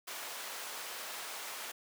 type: high-pass noise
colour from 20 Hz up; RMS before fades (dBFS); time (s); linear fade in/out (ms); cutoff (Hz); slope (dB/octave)
pink; -43; 0.07-1.72; 10; 750; 12
effects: none